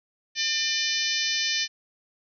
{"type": "harmonic tone", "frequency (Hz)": 599, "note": "D5", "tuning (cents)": 34, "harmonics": [3, 4, 5, 6, 7, 8, 9, 10], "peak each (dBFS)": [-32, -32, -32, -32, -32, -32, -32, -32], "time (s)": [0.35, 1.68], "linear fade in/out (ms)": 50, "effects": []}